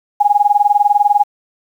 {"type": "tone with tremolo", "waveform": "sine", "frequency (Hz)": 823, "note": "G#5", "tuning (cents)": -16, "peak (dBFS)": -5, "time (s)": [0.2, 1.24], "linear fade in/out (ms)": 10, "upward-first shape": "sine", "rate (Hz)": 20, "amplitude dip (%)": 95, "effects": ["7-bit"]}